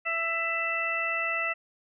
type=harmonic tone; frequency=664 Hz; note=E5; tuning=12 cents sharp; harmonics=1 / 2 / 3 / 4; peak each=-36 / -33 / -31 / -30 dBFS; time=0.05-1.54 s; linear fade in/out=20 ms; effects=none